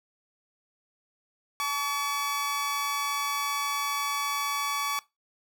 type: tone pair together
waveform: sawtooth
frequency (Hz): 866 / 1134.7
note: A5 / C#6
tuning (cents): -28 / +40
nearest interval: perfect fourth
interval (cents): 468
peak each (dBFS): -33 / -24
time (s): 1.6-4.99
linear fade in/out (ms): 0
effects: noise-tail reverb RT60 0.2 s tail -19 dB re dry